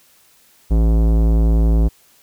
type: tone with tanh clipping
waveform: sine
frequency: 55.3 Hz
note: A1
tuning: 9 cents sharp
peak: -13 dBFS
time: 0.7-1.89 s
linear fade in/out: 20 ms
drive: 18 dB
effects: white hiss -53 dBFS RMS until 2.22 s